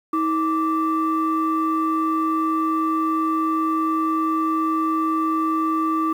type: tone pair together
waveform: sine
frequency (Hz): 319.3 / 1169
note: D#4 / D6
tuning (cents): +45 / -8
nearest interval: octave + minor seventh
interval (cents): 2247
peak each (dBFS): -20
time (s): 0.13-6.13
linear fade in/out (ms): 5
effects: tanh soft clip ceiling -13 dBFS + 8-bit